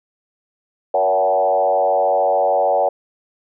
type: tone with frequency modulation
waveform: sine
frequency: 659.3 Hz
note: E5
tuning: in tune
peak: -13 dBFS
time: 0.94-2.89 s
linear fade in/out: 5 ms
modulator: 93.3 Hz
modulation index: 1.7
effects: none